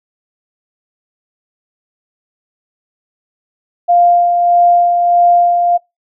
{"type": "tone with tremolo", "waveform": "sine", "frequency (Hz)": 699, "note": "F5", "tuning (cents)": 1, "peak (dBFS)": -5, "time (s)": [3.88, 5.78], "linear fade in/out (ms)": 20, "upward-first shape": "sine", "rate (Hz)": 1.6, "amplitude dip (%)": 40, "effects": ["noise-tail reverb RT60 0.2 s tail -24 dB re dry"]}